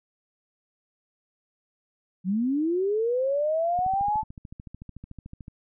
sine linear sweep, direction up, 174.61 to 880 Hz, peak -22 dBFS, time 2.24-4.24 s, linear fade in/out 50 ms
click train, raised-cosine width 5 ms, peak -28 dBFS, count 24, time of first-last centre 3.79-5.481 s, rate 13.6 Hz
effects none

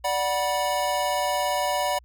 square chord, B minor, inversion first, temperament equal with one note detuned, 587.3 / 740 / 973 Hz, D5 / F#5 / B5, 0 / 0 / -26 cents, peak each -28 dBFS, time 0.04-1.99 s, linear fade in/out 10 ms, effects added 60 Hz sine -50 dBFS peak until 2.04 s

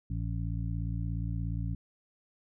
harmonic tone with a mistuned harmonic, 57 Hz, A#1, 38 cents flat, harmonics 1 / 2 / 3 / 5, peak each -34 / -34 / -38 / -45 dBFS, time 0.1-1.75 s, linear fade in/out 5 ms, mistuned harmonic 5, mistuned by -23 cents, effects none

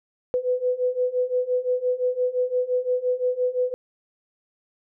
sine beating tone pair, 497.1 / 502.9 Hz, B4 / B4, +11 / +31 cents, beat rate 5.8 Hz, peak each -25 / -23 dBFS, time 0.34-3.74 s, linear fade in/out 0 ms, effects none

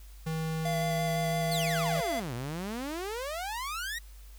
square tone, 160 Hz, D#3, 49 cents sharp, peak -31 dBFS, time 0.26-2.01 s, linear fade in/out 10 ms
square tone with vibrato, 682 Hz, F5, 41 cents flat, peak -31 dBFS, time 0.65-2.2 s, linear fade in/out 5 ms, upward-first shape square, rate 5.9 Hz, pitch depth 13 cents each way
sawtooth exponential two-way sweep, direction down then up, 4699 to 115 to 1946 Hz, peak -30 dBFS, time 1.51-3.99 s, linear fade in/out 10 ms, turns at 2.34 s
effects added 50 Hz sine -46 dBFS peak until 4.38 s + white hiss -59 dBFS RMS until 4.38 s

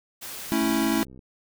white noise, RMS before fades -37 dBFS, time 0.21-1.05 s, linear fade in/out 20 ms
square chord, A major, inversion none, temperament equal, 220 / 277.2 / 329.6 Hz, A3 / C#4 / E4, 0 / 0 / 0 cents, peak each -27 / -27 / -26 dBFS, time 0.52-1.03 s, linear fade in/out 0 ms
click train, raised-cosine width 3 ms, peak -34 dBFS, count 38, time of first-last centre 0.62-1.192 s, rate 64.7 Hz
effects none

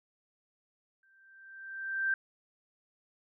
sine tone with exponential growth, 1568 Hz, G6, in tune, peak -25 dBFS, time 1.03-2.14 s, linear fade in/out 2 ms, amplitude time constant 240 ms, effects none

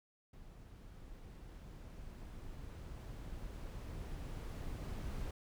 brown noise with level ramp, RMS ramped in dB -55 to -41 dBFS, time 0.33-5.31 s, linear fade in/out 5 ms, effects none

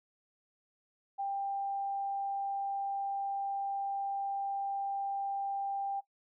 sine tone, 792 Hz, G5, 18 cents sharp, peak -32 dBFS, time 1.18-6.01 s, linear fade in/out 20 ms, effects noise-tail reverb RT60 0.1 s tail -17 dB re dry

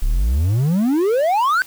triangle exponential sweep, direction up, 30.87 to 1568 Hz, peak -12 dBFS, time 0.02-1.62 s, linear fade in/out 0 ms, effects white hiss -42 dBFS RMS until 1.66 s

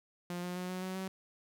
sawtooth tone with pitch steps, 176.2 / 178.76 / 181.36 / 184 / 186.68 / 189.39 Hz, F3 / F3 / F#3 / F#3 / F#3 / F#3, +16 / +41 / -34 / -9 / +16 / +41 cents, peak -33 dBFS, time 0.3-1.08 s, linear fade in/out 2 ms, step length 130 ms, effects none

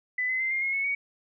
sine tone with pitch steps, 2000 / 2038 / 2078 / 2118 / 2158 / 2200 / 2242 Hz, B6 / C7 / C7 / C7 / C#7 / C#7 / C#7, +21 / -46 / -12 / +21 / -47 / -14 / +19 cents, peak -25 dBFS, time 0.18-0.95 s, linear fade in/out 5 ms, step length 110 ms, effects none

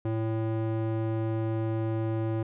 square tone with band-pass filter, 111.5 Hz, A2, 23 cents sharp, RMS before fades -29 dBFS, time 0.05-2.43 s, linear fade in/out 5 ms, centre 310 Hz, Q 0.81, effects resampled to 8000 Hz

